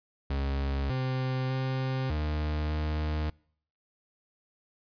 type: tone with pitch steps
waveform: 40% pulse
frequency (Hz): 68.9 / 129.9 / 131.3 / 75.9 / 76.6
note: C#2 / C3 / C3 / D#2 / D#2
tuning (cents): -10 / -12 / +6 / -42 / -27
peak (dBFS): -27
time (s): 0.3-3.3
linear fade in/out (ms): 5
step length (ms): 600
effects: noise-tail reverb RT60 0.6 s tail -26 dB re dry + resampled to 11025 Hz